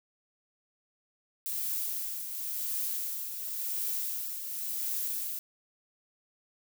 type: noise with tremolo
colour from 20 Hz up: violet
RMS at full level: -32 dBFS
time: 1.46-5.39 s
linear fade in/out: 0 ms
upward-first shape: triangle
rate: 0.93 Hz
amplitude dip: 55%
effects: none